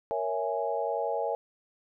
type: chord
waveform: sine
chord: A# half-diminished seventh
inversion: none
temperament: equal with one note detuned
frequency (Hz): 466.2 / 556.9 / 659.3 / 830.6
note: A#4 / C#5 / E5 / G#5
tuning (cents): 0 / +8 / 0 / 0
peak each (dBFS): -33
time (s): 0.11-1.35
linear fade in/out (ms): 0
effects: none